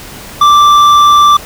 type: tone with hard clipping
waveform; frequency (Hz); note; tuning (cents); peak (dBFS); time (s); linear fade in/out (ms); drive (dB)
triangle; 1174; D6; -1; -4; 0.41-1.37; 5; 11
effects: pink hiss -29 dBFS RMS until 1.45 s